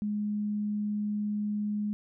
sine tone, 208.6 Hz, G#3, 8 cents sharp, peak -28 dBFS, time 0.02-1.93 s, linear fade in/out 0 ms, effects none

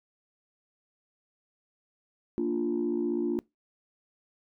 sine chord, Bb major, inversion none, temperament equal, 233.1 / 293.7 / 349.2 Hz, Bb3 / D4 / F4, 0 / 0 / 0 cents, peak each -31 / -30 / -28 dBFS, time 2.38-3.39 s, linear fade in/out 0 ms, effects noise-tail reverb RT60 0.2 s tail -24 dB re dry + tanh soft clip ceiling -20 dBFS

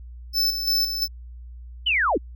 square tone with tremolo, 5274 Hz, E8, in tune, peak -19 dBFS, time 0.33-1.08 s, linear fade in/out 50 ms, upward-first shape square, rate 2.9 Hz, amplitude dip 55%
sine linear sweep, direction down, 3097 to 210 Hz, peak -18 dBFS, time 1.86-2.18 s, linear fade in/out 10 ms
effects added 60 Hz sine -37 dBFS peak until 2.35 s

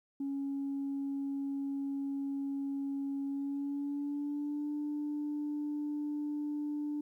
sine tone with pitch glide, 277.2 to 295.4 Hz, C#4 to D4, 0 to +10 cents, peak -32 dBFS, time 0.2-7.01 s, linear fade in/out 5 ms, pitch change +110 cents, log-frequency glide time 3.26-4.72 s, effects tanh soft clip ceiling -30 dBFS + 12-bit

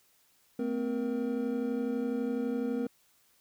triangle tone cluster, 225.6 / 257.6 / 471.3 Hz, A3 / C4 / A#4, +44 / -27 / +19 cents, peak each -33 / -30 / -33 dBFS, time 0.59-2.87 s, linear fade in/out 5 ms, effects white hiss -67 dBFS RMS until 3.4 s

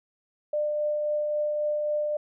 sine tone with tremolo, 598 Hz, D5, 31 cents sharp, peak -23 dBFS, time 0.53-2.17 s, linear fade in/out 5 ms, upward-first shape triangle, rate 3.7 Hz, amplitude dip 25%, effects none

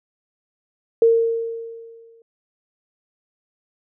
sine tone with exponential decay, 458.3 Hz, A#4, 29 cents flat, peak -9 dBFS, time 1.02-2.22 s, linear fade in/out 2 ms, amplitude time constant 260 ms, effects none

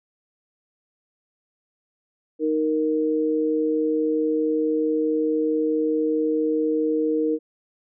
sine tone pair together, 310.8 / 466.2 Hz, D#4 / A#4, -2 / 0 cents, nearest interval perfect fifth, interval 702 cents, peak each -22 dBFS, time 2.39-7.39 s, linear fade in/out 50 ms, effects none

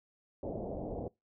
white low-pass noise, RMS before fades -39 dBFS, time 0.43-1.08 s, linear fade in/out 2 ms, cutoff 700 Hz, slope 48 dB/octave, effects noise-tail reverb RT60 0.2 s tail -23 dB re dry

